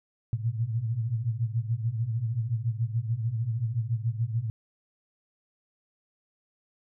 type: tone cluster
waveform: sine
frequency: 110.8 / 118 / 124.4 Hz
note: A2 / A#2 / B2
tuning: +13 / +22 / +13 cents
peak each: -29 / -31 / -33 dBFS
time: 0.33-4.5 s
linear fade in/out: 0 ms
effects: none